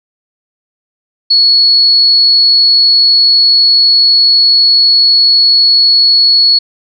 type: tone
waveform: sine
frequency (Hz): 4376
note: C#8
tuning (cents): -23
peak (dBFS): -4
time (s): 1.3-6.59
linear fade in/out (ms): 10
effects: none